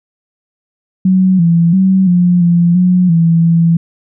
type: tone with pitch steps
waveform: sine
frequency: 186.9 / 168.5 / 189.8 / 177.2 / 172.1 / 181.1 / 166.1 / 167 Hz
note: F#3 / E3 / F#3 / F3 / F3 / F#3 / E3 / E3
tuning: +18 / +38 / +44 / +25 / -25 / -37 / +13 / +23 cents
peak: -6 dBFS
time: 1.05-3.77 s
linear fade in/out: 5 ms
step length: 340 ms
effects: none